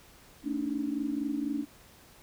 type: tone cluster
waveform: sine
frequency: 222.8 / 283.8 / 307.8 Hz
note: A3 / C#4 / D#4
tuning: +22 / +41 / -19 cents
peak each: -37 / -31 / -35 dBFS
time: 0.43-1.66 s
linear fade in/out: 50 ms
effects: pink hiss -56 dBFS RMS until 2.22 s